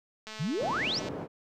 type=click train; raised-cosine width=0.2 ms; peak=-25 dBFS; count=178; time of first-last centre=0.27-1.086 s; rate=217 Hz
type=exponential sweep; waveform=sine; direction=up; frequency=127.1 to 6120 Hz; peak=-28 dBFS; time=0.39-1 s; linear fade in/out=20 ms
type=band-pass noise; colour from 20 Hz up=white; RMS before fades=-37 dBFS; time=0.58-1.28 s; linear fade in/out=50 ms; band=130 to 450 Hz; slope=12 dB/octave
effects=none